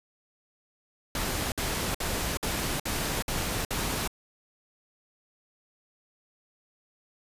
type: noise bursts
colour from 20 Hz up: pink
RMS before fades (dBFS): -30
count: 7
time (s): 1.15-4.076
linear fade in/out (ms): 2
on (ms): 370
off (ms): 56
effects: resampled to 32000 Hz